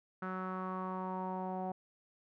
sawtooth tone with low-pass filter sweep, 186.2 Hz, F#3, 11 cents sharp, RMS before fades -39 dBFS, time 0.22-1.72 s, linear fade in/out 5 ms, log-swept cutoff 1400 to 770 Hz, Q 5.4, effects none

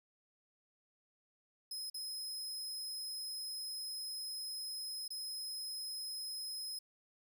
sawtooth tone with dropouts, 5110 Hz, D#8, 45 cents sharp, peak -38 dBFS, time 1.71-6.79 s, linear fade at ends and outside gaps 5 ms, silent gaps 1.9-1.943 / 5.08-5.104 s, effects none

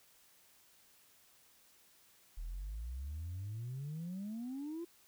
sine exponential sweep, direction up, 38.29 to 349.2 Hz, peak -38 dBFS, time 2.37-4.85 s, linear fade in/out 10 ms, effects tanh soft clip ceiling -37 dBFS + white hiss -66 dBFS RMS until 5.07 s

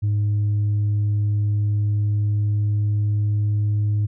sine tone with pitch glide, 103.83 to 104.49 Hz, G#2 to G#2, 0 to +11 cents, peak -15 dBFS, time 0.02-4.07 s, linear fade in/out 20 ms, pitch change +11 cents, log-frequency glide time 1.44-3.8 s, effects tanh soft clip ceiling -16 dBFS

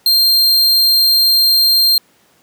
45% pulse tone, 4186 Hz, C8, in tune, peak -8 dBFS, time 0.06-1.98 s, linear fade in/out 2 ms, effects pink hiss -53 dBFS RMS until 2.42 s + high-pass 150 Hz 12 dB/octave

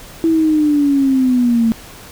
sine linear sweep, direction down, 329.6 to 223.3 Hz, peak -10 dBFS, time 0.24-1.72 s, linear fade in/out 0 ms, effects pink hiss -37 dBFS RMS until 2.11 s

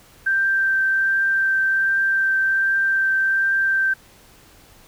sine tone with vibrato, 1568 Hz, G6, in tune, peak -16 dBFS, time 0.26-3.94 s, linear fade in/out 10 ms, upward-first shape triangle, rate 1.3 Hz, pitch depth 11 cents each way, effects pink hiss -50 dBFS RMS until 4.87 s

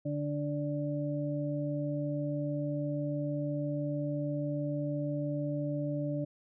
harmonic tone, 146.2 Hz, D3, 7 cents flat, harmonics 1 / 2 / 4, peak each -34 / -35 / -37 dBFS, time 0.05-6.25 s, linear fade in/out 10 ms, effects none

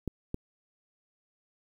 clicks, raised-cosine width 3 ms, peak -19 dBFS, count 2, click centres 0.077 / 0.344 s, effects 9-bit

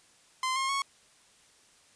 sawtooth tone with pitch steps, 1037 / 1069.9 / 1103.8 Hz, C6 / C6 / C#6, -16 / +38 / -8 cents, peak -24 dBFS, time 0.43-0.82 s, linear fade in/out 2 ms, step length 130 ms, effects white hiss -61 dBFS RMS until 1.95 s + resampled to 22050 Hz

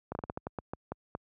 slowing click train, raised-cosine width 1 ms, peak -21 dBFS, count 11, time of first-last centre 0.12-1.151 s, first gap 31 ms, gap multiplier 1.25, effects high-pass 60 Hz 12 dB/octave

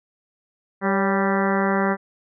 harmonic tone with a mistuned harmonic, 196 Hz, G3, in tune, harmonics 1 / 2 / 3 / 4 / 5 / 6 / 7 / 8 / 9 / 10, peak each -22 / -25 / -27 / -28 / -29 / -30 / -30 / -31 / -32 / -32 dBFS, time 0.81-1.97 s, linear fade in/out 50 ms, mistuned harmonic 3, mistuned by -48 cents, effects none

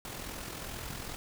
pink noise with amplitude modulation, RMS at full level -39 dBFS, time 0.05-1.16 s, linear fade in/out 0 ms, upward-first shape sine, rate 42.3 Hz, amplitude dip 50%, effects none

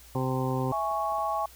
harmonic tone, 130 Hz, C3, 11 cents flat, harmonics 1 / 2 / 3 / 4 / 6 / 7 / 8, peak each -29 / -32 / -34 / -35 / -37 / -37 / -38 dBFS, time 0.15-0.72 s, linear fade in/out 2 ms
clicks, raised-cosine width 1 ms, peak -38 dBFS, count 6, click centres 0.51 / 0.588 / 0.688 / 0.914 / 1.122 / 1.184 s
sine chord, C# minor, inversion first, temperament equal, 659.3 / 830.6 / 1108.7 Hz, E5 / G#5 / C#6, 0 / 0 / 0 cents, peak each -32 / -30 / -30 dBFS, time 0.72-1.46 s, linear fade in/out 5 ms
effects added 60 Hz sine -53 dBFS peak until 1.55 s + white hiss -53 dBFS RMS until 1.55 s

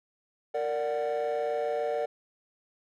triangle chord, Bb augmented, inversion none, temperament equal with one note detuned, 461.6 / 587.3 / 740 Hz, Bb4 / D5 / F#5, -17 / 0 / 0 cents, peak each -28 / -28 / -31 dBFS, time 0.54-2.06 s, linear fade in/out 10 ms, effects tanh soft clip ceiling -21 dBFS

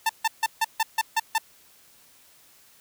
sawtooth tone bursts, 892 Hz, A5, 23 cents sharp, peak -16 dBFS, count 8, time 0.06-1.382 s, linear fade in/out 5 ms, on 34 ms, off 150 ms, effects white hiss -56 dBFS RMS until 2.8 s

